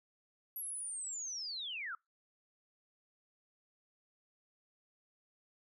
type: linear sweep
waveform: sine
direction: down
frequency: 11620 to 1246 Hz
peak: -39 dBFS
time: 0.56-1.95 s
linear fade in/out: 2 ms
effects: noise-tail reverb RT60 0.2 s tail -26 dB re dry